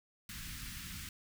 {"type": "band-stop noise", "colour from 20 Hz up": "pink", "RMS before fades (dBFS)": -45, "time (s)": [0.29, 1.09], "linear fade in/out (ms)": 2, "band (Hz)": [220, 1500], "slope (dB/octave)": 24, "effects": []}